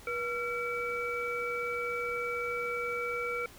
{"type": "tone cluster", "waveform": "sine", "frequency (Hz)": [482.7, 1366, 2292], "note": ["B4", "F6", "D7"], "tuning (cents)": [-40, -39, -43], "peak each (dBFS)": [-35, -36, -36], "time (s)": [0.07, 3.46], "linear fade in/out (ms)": 2, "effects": ["pink hiss -53 dBFS RMS until 3.58 s"]}